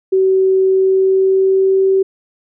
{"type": "tone with pitch glide", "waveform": "sine", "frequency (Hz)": [380, 384.2], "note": ["F#4", "G4"], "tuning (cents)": [46, -35], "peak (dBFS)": -9, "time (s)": [0.12, 2.03], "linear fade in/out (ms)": 10, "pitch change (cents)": 19, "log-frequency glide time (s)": [0.62, 1.84], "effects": []}